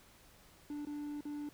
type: tone with dropouts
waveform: triangle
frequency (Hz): 293.7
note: D4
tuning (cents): 0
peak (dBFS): -37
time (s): 0.7-1.49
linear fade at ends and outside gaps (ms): 2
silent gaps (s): 0.851-0.87 / 1.208-1.253
effects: pink hiss -62 dBFS RMS until 1.53 s